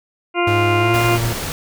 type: harmonic tone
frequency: 349.2 Hz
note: F4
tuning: in tune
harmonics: 1 / 2 / 3 / 4 / 6 / 7 / 8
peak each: -18 / -21 / -23 / -24 / -26 / -26 / -27 dBFS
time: 0.34-1.19 s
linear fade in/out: 50 ms
type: tone with pitch glide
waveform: 45% pulse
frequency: 104.1 to 115.51 Hz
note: G#2 to A#2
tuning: +5 to -15 cents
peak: -18 dBFS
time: 0.47-1.33 s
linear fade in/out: 5 ms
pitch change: +180 cents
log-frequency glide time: 0.77-0.97 s
type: noise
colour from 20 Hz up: pink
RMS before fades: -25 dBFS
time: 0.94-1.52 s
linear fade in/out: 0 ms
effects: none